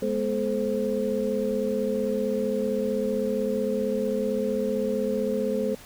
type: tone cluster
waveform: sine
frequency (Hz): 207.8 / 243.4 / 432.3 / 523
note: G#3 / B3 / A4 / C5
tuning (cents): +1 / -25 / -31 / -1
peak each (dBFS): -29 / -32 / -28 / -28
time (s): 0.02-5.75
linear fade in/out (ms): 5
effects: pink hiss -47 dBFS RMS until 5.85 s